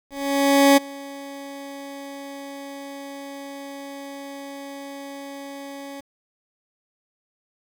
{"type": "tone with ADSR envelope", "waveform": "20% pulse", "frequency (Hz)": 278.5, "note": "C#4", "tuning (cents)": 8, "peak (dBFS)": -6, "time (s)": [0.1, 6.01], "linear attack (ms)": 670, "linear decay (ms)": 15, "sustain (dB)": -23, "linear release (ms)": 12, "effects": ["8-bit"]}